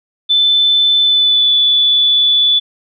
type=tone with pitch glide; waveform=sine; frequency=3520 to 3464 Hz; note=A7 to A7; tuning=0 to -28 cents; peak=-8 dBFS; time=0.29-2.6 s; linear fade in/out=20 ms; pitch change=-28 cents; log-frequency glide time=1.01-1.53 s; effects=none